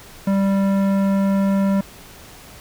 sine tone with tanh clipping, 196 Hz, G3, in tune, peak -17 dBFS, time 0.27-1.81 s, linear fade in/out 5 ms, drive 15 dB, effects pink hiss -42 dBFS RMS until 2.6 s

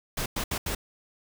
pink noise bursts at uneven times, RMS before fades -30 dBFS, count 4, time 0.17-0.26 / 0.36-0.44 / 0.51-0.58 / 0.66-0.75 s, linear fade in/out 5 ms, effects none

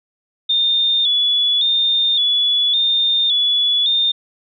sine tone with vibrato, 3523 Hz, A7, 1 cent sharp, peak -13 dBFS, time 0.49-4.12 s, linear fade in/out 10 ms, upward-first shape square, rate 0.89 Hz, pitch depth 52 cents each way, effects none

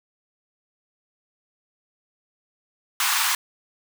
pink high-pass noise, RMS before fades -22 dBFS, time 3-3.35 s, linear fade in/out 2 ms, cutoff 880 Hz, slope 48 dB/octave, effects none

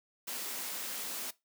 white high-pass noise, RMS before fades -39 dBFS, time 0.27-1.31 s, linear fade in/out 10 ms, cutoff 170 Hz, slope 96 dB/octave, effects noise-tail reverb RT60 0.2 s tail -19 dB re dry

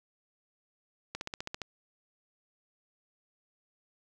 slowing click train, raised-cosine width 0.2 ms, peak -19 dBFS, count 8, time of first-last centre 1.15-1.617 s, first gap 61 ms, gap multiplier 1.03, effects none

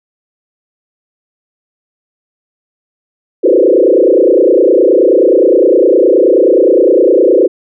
sine tone with frequency modulation, 433.2 Hz, A4, 27 cents flat, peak -4 dBFS, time 3.43-7.48 s, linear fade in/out 20 ms, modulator 29.6 Hz, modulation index 3.5, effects none

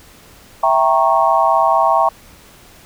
sine chord, E diminished seventh, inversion none, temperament equal with one note detuned, 659.3 / 784 / 932.3 / 1097.9 Hz, E5 / G5 / Bb5 / Db6, 0 / 0 / 0 / -17 cents, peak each -16 dBFS, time 0.63-2.09 s, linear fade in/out 5 ms, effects pink hiss -44 dBFS RMS until 2.85 s

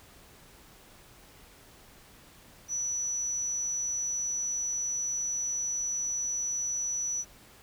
sine tone, 5920 Hz, F#8, in tune, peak -29 dBFS, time 2.68-7.25 s, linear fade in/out 50 ms, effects pink hiss -55 dBFS RMS until 7.62 s

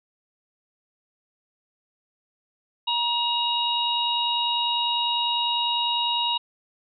harmonic tone, 950 Hz, A#5, 33 cents sharp, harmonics 1 / 3 / 4, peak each -26 / -26 / -26 dBFS, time 2.87-6.38 s, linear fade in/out 10 ms, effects none

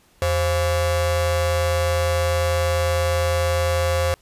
45% pulse ring-modulated tone, 306.4 Hz, D#4, 27 cents flat, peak -15 dBFS, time 0.22-4.14 s, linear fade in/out 0 ms, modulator 222 Hz, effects pink hiss -57 dBFS RMS until 4.21 s + resampled to 32000 Hz

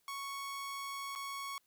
sawtooth tone with dropouts, 1108.7 Hz, C#6, in tune, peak -36 dBFS, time 0.08-1.58 s, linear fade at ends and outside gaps 1 ms, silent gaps 1.152-1.158 s, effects white hiss -75 dBFS RMS until 1.66 s

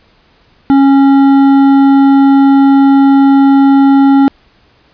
sine tone with hard clipping, 274.8 Hz, C#4, 15 cents flat, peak -5 dBFS, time 0.7-4.28 s, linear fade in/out 0 ms, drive 9 dB, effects pink hiss -49 dBFS RMS until 4.93 s + resampled to 11025 Hz

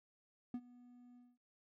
triangle tone with ADSR envelope, 244.9 Hz, B3, 14 cents flat, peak -35 dBFS, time 0.54-1.38 s, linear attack 3 ms, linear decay 57 ms, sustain -21 dB, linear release 210 ms, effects none

